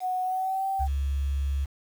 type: tone with pitch glide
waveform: sine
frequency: 738 to 775.1 Hz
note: F#5 to G5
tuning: -5 to -20 cents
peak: -25 dBFS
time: 0-0.88 s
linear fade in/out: 50 ms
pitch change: +85 cents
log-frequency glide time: 0.22-0.66 s
type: tone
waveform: sine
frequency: 69.3 Hz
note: C#2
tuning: in tune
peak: -24 dBFS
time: 0.79-1.66 s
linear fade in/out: 20 ms
effects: tanh soft clip ceiling -14 dBFS + 8-bit